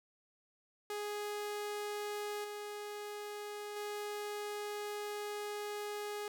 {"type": "tone with level steps", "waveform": "sawtooth", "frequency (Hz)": 415.3, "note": "G#4", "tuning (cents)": 0, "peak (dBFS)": [-34, -38, -35], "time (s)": [0.9, 6.28], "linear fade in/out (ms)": 2, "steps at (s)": [2.44, 3.76], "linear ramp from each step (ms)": 5, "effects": []}